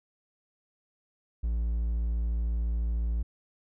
triangle tone, 57 Hz, A#1, 38 cents flat, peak -24 dBFS, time 1.43-3.23 s, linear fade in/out 10 ms, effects none

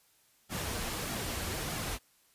pink noise with flanger, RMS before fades -36 dBFS, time 0.49-1.99 s, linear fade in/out 50 ms, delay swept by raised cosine 1.9 to 7.6 ms, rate 1.6 Hz, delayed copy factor -0.55, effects white hiss -67 dBFS RMS until 2.34 s + resampled to 32000 Hz

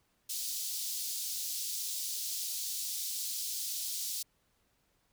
pink high-pass noise, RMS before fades -37 dBFS, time 0.29-4.23 s, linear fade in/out 10 ms, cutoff 4200 Hz, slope 24 dB/octave, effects pink hiss -74 dBFS RMS until 5.12 s

